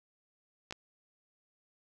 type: clicks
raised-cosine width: 0.2 ms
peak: -23 dBFS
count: 2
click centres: 0.709 / 0.725 s
effects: none